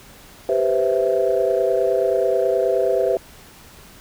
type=chord; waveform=sine; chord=C major seventh; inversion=second; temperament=equal; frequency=392 / 493.9 / 523.3 / 659.3 Hz; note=G4 / B4 / C5 / E5; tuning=0 / 0 / 0 / 0 cents; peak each=-21 dBFS; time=0.49-3.17 s; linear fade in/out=2 ms; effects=tanh soft clip ceiling -7 dBFS + pink hiss -45 dBFS RMS until 4 s